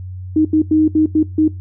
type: tone bursts at uneven times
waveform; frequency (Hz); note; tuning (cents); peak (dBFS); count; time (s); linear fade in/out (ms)
sine; 311.1; D#4; 0; -9; 6; 0.36-0.45 / 0.53-0.62 / 0.71-0.88 / 0.95-1.06 / 1.15-1.23 / 1.38-1.48; 5
effects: noise-tail reverb RT60 0.2 s tail -19 dB re dry + added 92 Hz sine -26 dBFS peak until 1.6 s